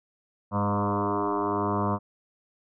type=tone with frequency modulation; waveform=sine; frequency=408.3 Hz; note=G#4; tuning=29 cents flat; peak=-23 dBFS; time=0.51-1.99 s; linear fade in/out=50 ms; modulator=102 Hz; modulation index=7.5; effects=none